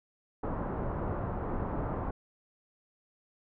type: low-pass noise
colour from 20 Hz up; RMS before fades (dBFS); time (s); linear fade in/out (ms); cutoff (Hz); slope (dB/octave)
pink; -34; 0.43-2.11; 5; 1200; 24
effects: none